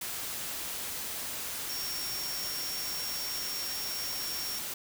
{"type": "tone in noise", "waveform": "sine", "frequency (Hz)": 5540, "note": "F8", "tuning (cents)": -15, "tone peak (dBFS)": -36, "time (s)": [1.69, 4.59], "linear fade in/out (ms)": 5, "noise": "white", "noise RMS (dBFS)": -37, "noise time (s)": [0.01, 4.74], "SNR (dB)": -2, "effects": []}